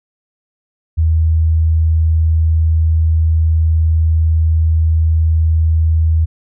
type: tone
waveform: sine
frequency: 80.3 Hz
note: E2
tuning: 45 cents flat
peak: -9 dBFS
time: 0.97-6.26 s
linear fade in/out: 20 ms
effects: none